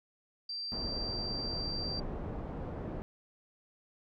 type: tone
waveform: sine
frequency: 4699 Hz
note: D8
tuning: in tune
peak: -36 dBFS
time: 0.49-2 s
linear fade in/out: 5 ms
type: low-pass noise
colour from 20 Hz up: pink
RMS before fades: -39 dBFS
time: 0.72-3.02 s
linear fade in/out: 0 ms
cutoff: 710 Hz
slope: 12 dB/octave
effects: none